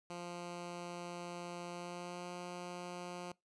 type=tone with pitch glide; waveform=10% pulse; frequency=174.61 to 177.35 Hz; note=F3 to F3; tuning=0 to +27 cents; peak=-35 dBFS; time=0.1-3.32 s; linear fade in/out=2 ms; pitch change=+27 cents; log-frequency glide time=1.69-2.3 s; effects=noise-tail reverb RT60 0.2 s tail -24 dB re dry + resampled to 22050 Hz